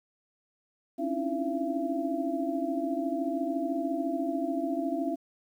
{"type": "tone cluster", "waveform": "sine", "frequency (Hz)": [270.5, 284.4, 316.1, 336.6, 676], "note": ["C#4", "C#4", "D#4", "E4", "E5"], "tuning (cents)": [-42, 45, 27, 36, 43], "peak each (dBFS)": [-33, -35, -35, -36, -33], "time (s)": [0.98, 5.16], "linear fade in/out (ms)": 20, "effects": ["10-bit"]}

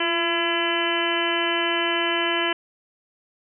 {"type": "harmonic tone with a mistuned harmonic", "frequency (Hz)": 336.7, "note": "E4", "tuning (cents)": 37, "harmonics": [1, 2, 3, 4, 5, 6, 7, 8, 9], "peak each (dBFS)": [-27, -30, -29, -33, -28, -31, -31, -32, -27], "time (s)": [0, 2.53], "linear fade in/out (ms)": 5, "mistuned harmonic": 1, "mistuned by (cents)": 35, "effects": []}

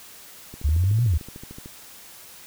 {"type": "click train", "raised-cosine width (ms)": 3, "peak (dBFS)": -26, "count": 16, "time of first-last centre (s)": [0.54, 1.659], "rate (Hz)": 13.4}
{"type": "exponential two-way sweep", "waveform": "sine", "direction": "up then down", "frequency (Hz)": [69.3, 124.4, 69.3], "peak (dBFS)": -17, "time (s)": [0.64, 1.18], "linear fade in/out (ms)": 10, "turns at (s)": 1.04}
{"effects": ["white hiss -45 dBFS RMS until 2.46 s"]}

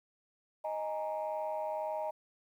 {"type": "chord", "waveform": "sine", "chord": "D# suspended fourth", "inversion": "none", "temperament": "equal", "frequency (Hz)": [622.3, 830.6, 932.3], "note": ["D#5", "G#5", "A#5"], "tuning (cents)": [0, 0, 0], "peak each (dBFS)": [-35, -39, -39], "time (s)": [0.64, 2.11], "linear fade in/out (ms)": 10, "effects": ["tanh soft clip ceiling -27 dBFS", "11-bit"]}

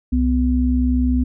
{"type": "tone pair together", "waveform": "sine", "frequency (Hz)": [65.3, 250.6], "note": ["C2", "B3"], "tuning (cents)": [-3, 25], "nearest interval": "octave + major seventh", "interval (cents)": 2328, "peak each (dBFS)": -17, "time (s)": [0.12, 1.24], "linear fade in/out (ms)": 10, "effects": []}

